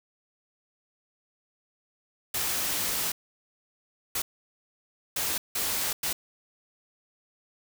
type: noise bursts at uneven times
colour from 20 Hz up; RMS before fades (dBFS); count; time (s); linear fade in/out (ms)
white; -29; 5; 2.34-3.12 / 4.15-4.22 / 5.16-5.38 / 5.55-5.93 / 6.03-6.13; 5
effects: none